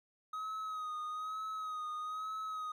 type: tone with vibrato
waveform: triangle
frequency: 1261 Hz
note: D#6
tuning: 23 cents sharp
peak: -36 dBFS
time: 0.33-2.72 s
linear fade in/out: 5 ms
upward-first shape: sine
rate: 1.1 Hz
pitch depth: 40 cents each way
effects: none